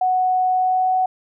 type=tone with pitch glide; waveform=sine; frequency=740 to 745.1 Hz; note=F#5 to F#5; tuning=0 to +12 cents; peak=-15 dBFS; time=0.01-1.06 s; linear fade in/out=5 ms; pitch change=+12 cents; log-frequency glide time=0.5-0.94 s; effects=none